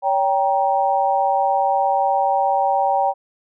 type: chord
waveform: sine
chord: G diminished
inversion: second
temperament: just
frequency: 564.5 / 784 / 940.8 Hz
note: Db5 / G5 / Bb5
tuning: +31 / 0 / +16 cents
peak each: -22 / -17 / -22 dBFS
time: 0.02-3.14 s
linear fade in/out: 50 ms
effects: none